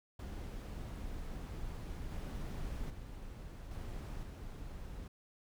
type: noise with level steps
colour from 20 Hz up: brown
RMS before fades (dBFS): -43 / -41 / -47 / -43 / -46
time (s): 0.19-5.08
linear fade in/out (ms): 5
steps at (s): 2.11 / 2.9 / 3.71 / 4.23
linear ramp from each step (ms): 2
effects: none